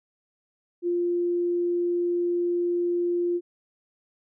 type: tone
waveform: sine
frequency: 349.2 Hz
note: F4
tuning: in tune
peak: -22 dBFS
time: 0.82-3.41 s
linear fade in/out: 50 ms
effects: none